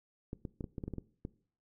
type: clicks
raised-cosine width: 3 ms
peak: -26 dBFS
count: 10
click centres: 0.331 / 0.452 / 0.608 / 0.642 / 0.782 / 0.838 / 0.88 / 0.937 / 0.983 / 1.251 s
effects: noise-tail reverb RT60 0.5 s tail -20 dB re dry

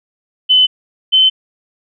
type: tone pair in turn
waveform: sine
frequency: 3027 / 3064 Hz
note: F#7 / G7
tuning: +39 / -40 cents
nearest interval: unison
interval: 21 cents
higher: second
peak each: -6 dBFS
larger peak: neither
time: 0.49-0.67 / 1.12-1.3 s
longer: neither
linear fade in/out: 20 ms
effects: none

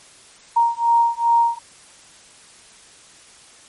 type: beating tone pair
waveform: sine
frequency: 932.3 / 934.8 Hz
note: A#5 / A#5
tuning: 0 / +5 cents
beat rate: 2.5 Hz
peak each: -17 / -17 dBFS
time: 0.56-1.59 s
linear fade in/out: 10 ms
effects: white hiss -47 dBFS RMS until 3.68 s + MP3 48 kbps

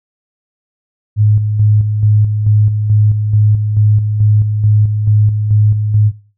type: tone with tremolo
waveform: sine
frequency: 105.8 Hz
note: G#2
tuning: 33 cents sharp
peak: -6 dBFS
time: 1.16-6.12 s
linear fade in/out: 50 ms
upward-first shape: square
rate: 2.3 Hz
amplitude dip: 50%
effects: noise-tail reverb RT60 0.4 s tail -20 dB re dry

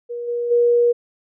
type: tone with level steps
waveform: sine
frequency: 477.7 Hz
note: A#4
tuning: 42 cents sharp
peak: -25 / -20 / -12 dBFS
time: 0.09-0.93 s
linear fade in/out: 20 ms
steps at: 0.27 / 0.5 s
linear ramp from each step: 20 ms
effects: none

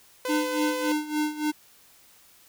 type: tone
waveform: sawtooth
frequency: 506 Hz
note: B4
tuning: 42 cents sharp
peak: -24 dBFS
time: 0.25-0.92 s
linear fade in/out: 2 ms
type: tone with tremolo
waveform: square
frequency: 302.4 Hz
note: D#4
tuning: 49 cents flat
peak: -23 dBFS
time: 0.28-1.52 s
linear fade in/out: 20 ms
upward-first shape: sine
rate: 3.5 Hz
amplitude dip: 80%
effects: white hiss -56 dBFS RMS until 2.48 s

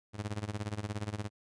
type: tone with tremolo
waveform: sawtooth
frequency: 104.6 Hz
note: G#2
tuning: 13 cents sharp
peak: -28 dBFS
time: 0.13-1.3 s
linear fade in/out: 50 ms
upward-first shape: sine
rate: 17 Hz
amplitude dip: 90%
effects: resampled to 22050 Hz

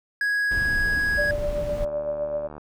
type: tone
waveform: triangle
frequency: 1661.2 Hz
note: G#6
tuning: in tune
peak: -19 dBFS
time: 0.21-1.31 s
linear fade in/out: 2 ms
type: noise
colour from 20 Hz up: brown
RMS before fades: -30 dBFS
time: 0.51-1.85 s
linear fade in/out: 5 ms
type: tone with tremolo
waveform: sine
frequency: 588 Hz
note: D5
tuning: 2 cents sharp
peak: -22 dBFS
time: 1.17-2.48 s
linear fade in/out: 20 ms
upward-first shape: triangle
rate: 7.8 Hz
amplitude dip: 60%
type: click train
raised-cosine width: 1 ms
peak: -25 dBFS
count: 62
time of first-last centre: 1.77-2.58 s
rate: 75.3 Hz
effects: none

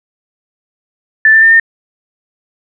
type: tone with pitch steps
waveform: sine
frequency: 1760 / 1779.4 / 1799.1 / 1818.9 Hz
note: A6 / A6 / A6 / A#6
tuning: 0 / +19 / +38 / -43 cents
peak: -3 dBFS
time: 1.25-1.598 s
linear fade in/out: 2 ms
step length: 87 ms
effects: none

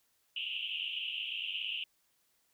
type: band-pass noise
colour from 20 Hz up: pink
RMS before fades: -38 dBFS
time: 0.36-1.84 s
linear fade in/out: 5 ms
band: 2700 to 3100 Hz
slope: 96 dB/octave
effects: white hiss -74 dBFS RMS until 2.53 s

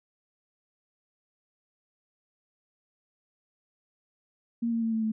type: tone with pitch steps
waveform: sine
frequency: 233.1 / 229.5 / 225.9 / 222.4 / 219 Hz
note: A#3 / A#3 / A3 / A3 / A3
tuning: 0 / -27 / +46 / +19 / -8 cents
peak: -25 dBFS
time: 4.62-5.12 s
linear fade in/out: 10 ms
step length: 100 ms
effects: none

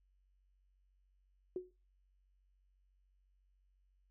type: tone with exponential decay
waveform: sine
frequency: 365.6 Hz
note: F#4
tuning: 21 cents flat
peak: -33 dBFS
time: 1.56-1.71 s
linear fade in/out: 2 ms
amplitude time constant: 32 ms
effects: noise-tail reverb RT60 0.3 s tail -17 dB re dry + added 47 Hz sine -70 dBFS peak until 4.1 s

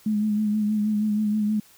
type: tone with vibrato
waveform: sine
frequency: 211.6 Hz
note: G#3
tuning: 33 cents sharp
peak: -20 dBFS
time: 0.06-1.6 s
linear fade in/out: 5 ms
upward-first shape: sine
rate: 6.3 Hz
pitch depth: 34 cents each way
effects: white hiss -54 dBFS RMS until 1.77 s

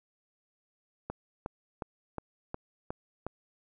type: click train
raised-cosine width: 1 ms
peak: -21 dBFS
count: 7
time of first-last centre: 1.1-3.266 s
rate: 2.77 Hz
effects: none

